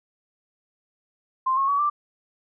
sine tone with pitch steps, 1046.5 / 1088.4 / 1132 / 1177.4 Hz, C6 / C#6 / C#6 / D6, 0 / -32 / +36 / +4 cents, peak -19 dBFS, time 1.46-1.9 s, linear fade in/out 10 ms, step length 110 ms, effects none

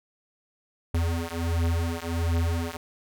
square beating tone pair, 83.1 / 84.5 Hz, E2 / E2, +15 / +43 cents, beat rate 1.4 Hz, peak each -28 dBFS, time 0.94-2.77 s, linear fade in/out 5 ms, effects none

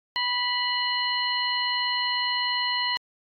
harmonic tone with a mistuned harmonic, 984 Hz, B5, 7 cents flat, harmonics 1 / 2 / 3 / 4, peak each -29 / -29 / -29 / -29 dBFS, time 0.16-2.97 s, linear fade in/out 0 ms, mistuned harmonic 4, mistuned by +98 cents, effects AAC 48 kbps

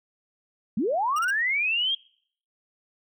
sine linear sweep, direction up, 177.8 to 3278 Hz, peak -22 dBFS, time 0.77-1.95 s, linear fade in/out 5 ms
20% pulse tone bursts, 2826 Hz, F7, 20 cents sharp, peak -29 dBFS, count 3, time 1.16-1.307 s, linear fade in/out 5 ms, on 29 ms, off 30 ms
effects noise-tail reverb RT60 0.6 s tail -25 dB re dry

